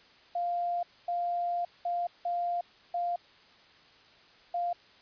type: tone bursts at uneven times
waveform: sine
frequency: 698.5 Hz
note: F5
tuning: in tune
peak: -28 dBFS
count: 6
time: 0.35-0.83 / 1.08-1.65 / 1.85-2.07 / 2.25-2.61 / 2.94-3.16 / 4.54-4.73 s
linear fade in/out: 5 ms
effects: white hiss -58 dBFS RMS until 5.01 s + resampled to 11025 Hz